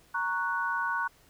sine chord, F# major, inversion first, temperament equal, 932.3 / 1108.7 / 1480 Hz, A#5 / C#6 / F#6, 0 / 0 / 0 cents, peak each -33 / -33 / -30 dBFS, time 0.14-1.08 s, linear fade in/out 10 ms, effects pink hiss -61 dBFS RMS until 1.29 s

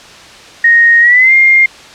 sine tone with pitch glide, 1864.7 to 2117 Hz, A#6 to C7, 0 to +20 cents, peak -3 dBFS, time 0.64-1.66 s, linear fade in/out 5 ms, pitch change +220 cents, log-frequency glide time 1-1.33 s, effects white hiss -34 dBFS RMS until 1.94 s + low-pass 5000 Hz 12 dB/octave

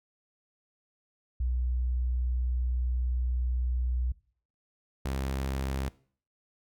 sine / sawtooth tone pair in turn, 61.74 / 66.94 Hz, B1 / C2, 0 / +40 cents, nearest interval minor second, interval 140 cents, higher second, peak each -26 dBFS, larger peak neither, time 1.4-4.12 / 5.05-5.89 s, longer first, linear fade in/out 5 ms, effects noise-tail reverb RT60 0.5 s tail -21 dB re dry

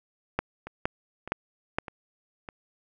two click trains, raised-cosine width 0.5 ms, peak -10 / -23 dBFS, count 4 / 4, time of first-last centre 0.39-1.785 / 0.67-2.488 s, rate 2.15 / 1.65 Hz, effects none

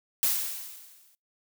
blue noise with exponential decay, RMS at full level -23 dBFS, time 0.23-1.15 s, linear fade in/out 0 ms, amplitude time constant 200 ms, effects noise-tail reverb RT60 0.2 s tail -25 dB re dry

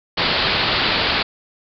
white low-pass noise, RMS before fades -19 dBFS, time 0.17-1.23 s, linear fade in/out 10 ms, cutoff 4700 Hz, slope 96 dB/octave, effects none

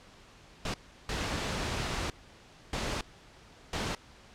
pink noise bursts at uneven times, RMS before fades -33 dBFS, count 4, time 0.65-0.74 / 1.09-2.1 / 2.73-3.01 / 3.73-3.95 s, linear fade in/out 2 ms, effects pink hiss -55 dBFS RMS until 4.34 s + low-pass 6000 Hz 12 dB/octave

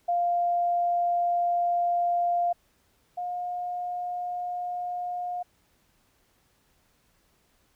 sine tone pair in turn, 698.5 / 713.6 Hz, F5 / F5, 0 / +37 cents, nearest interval unison, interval 37 cents, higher second, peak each -22 / -29 dBFS, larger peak first, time 0.08-2.53 / 3.17-5.43 s, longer first, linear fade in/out 10 ms, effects pink hiss -67 dBFS RMS until 7.75 s

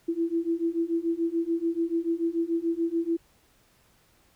sine beating tone pair, 330.1 / 337 Hz, E4 / E4, +2 / +38 cents, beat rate 6.9 Hz, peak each -28 / -27 dBFS, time 0.08-3.17 s, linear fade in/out 10 ms, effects pink hiss -63 dBFS RMS until 4.35 s

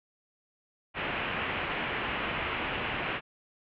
white low-pass noise, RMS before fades -33 dBFS, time 0.94-3.21 s, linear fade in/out 50 ms, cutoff 2900 Hz, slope 48 dB/octave, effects none

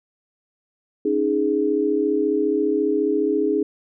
sine chord, C# suspended second, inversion none, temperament just, 277.2 / 311.8 / 415.8 Hz, C#4 / D#4 / G#4, 0 / +4 / +2 cents, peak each -25 / -22 / -20 dBFS, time 1.05-3.63 s, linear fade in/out 5 ms, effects none

